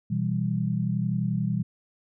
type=chord; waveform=sine; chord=E minor; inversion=second; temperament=equal; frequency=123.47 / 164.81 / 196 Hz; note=B2 / E3 / G3; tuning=0 / 0 / 0 cents; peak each=-28 dBFS; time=0.1-1.63 s; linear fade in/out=10 ms; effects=none